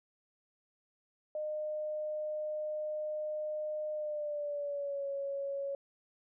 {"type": "tone with pitch glide", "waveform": "sine", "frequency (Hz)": [610, 556.2], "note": ["D#5", "C#5"], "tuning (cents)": [-34, 6], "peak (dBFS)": -34, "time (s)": [1.35, 5.75], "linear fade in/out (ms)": 2, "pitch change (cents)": -160, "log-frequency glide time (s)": [3.93, 5.07], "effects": []}